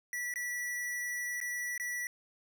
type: tone with dropouts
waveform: square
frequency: 1952 Hz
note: B6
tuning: 21 cents flat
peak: -35 dBFS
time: 0.13-2.07 s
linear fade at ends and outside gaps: 1 ms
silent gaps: 0.339-0.358 / 1.403-1.413 / 1.778-1.798 s
effects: none